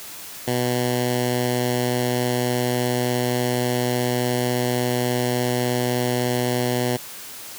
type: tone with notch filter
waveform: 10% pulse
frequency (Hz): 123.47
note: B2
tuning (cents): 0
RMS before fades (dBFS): -22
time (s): 0.47-6.97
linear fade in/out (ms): 10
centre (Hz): 1300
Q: 1.7
effects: white hiss -37 dBFS RMS until 7.58 s + high-pass 80 Hz 12 dB/octave